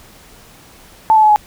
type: tone with pitch steps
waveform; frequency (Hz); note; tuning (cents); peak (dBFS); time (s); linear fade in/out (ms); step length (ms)
sine; 880 / 866.9 / 854 / 841.2; A5 / A5 / G#5 / G#5; 0 / -26 / +48 / +22; -6; 1.1-1.36; 0; 65
effects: pink hiss -43 dBFS RMS until 1.46 s